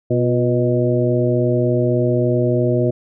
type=harmonic tone with a mistuned harmonic; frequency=123.47 Hz; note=B2; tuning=in tune; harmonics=1 / 2 / 3 / 4 / 5; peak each=-18 / -22 / -19 / -23 / -22 dBFS; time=0.1-2.91 s; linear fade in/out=10 ms; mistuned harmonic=3; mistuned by=-53 cents; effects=none